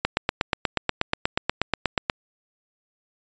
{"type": "click train", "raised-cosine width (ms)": 0.3, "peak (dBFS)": -4, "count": 18, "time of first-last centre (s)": [0.05, 2.098], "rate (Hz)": 8.3, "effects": ["resampled to 16000 Hz"]}